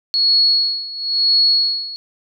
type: tone with tremolo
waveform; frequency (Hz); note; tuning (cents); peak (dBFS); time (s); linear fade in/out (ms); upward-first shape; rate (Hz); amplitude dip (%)
sine; 4349; C#8; -34; -10; 0.14-1.96; 0; sine; 0.98; 85
effects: none

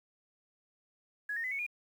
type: tone with pitch steps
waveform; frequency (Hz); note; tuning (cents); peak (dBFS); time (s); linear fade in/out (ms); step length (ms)
sine; 1678 / 1840.5 / 2019 / 2214 / 2429; G#6 / A#6 / B6 / C#7 / D#7; +17 / -23 / +38 / -3 / -42; -33; 1.29-1.665; 5; 75
effects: 10-bit

